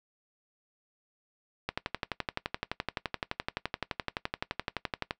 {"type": "click train", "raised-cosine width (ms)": 0.3, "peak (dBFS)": -14, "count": 41, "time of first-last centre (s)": [1.69, 5.109], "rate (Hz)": 11.7, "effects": ["noise-tail reverb RT60 0.1 s tail -19 dB re dry"]}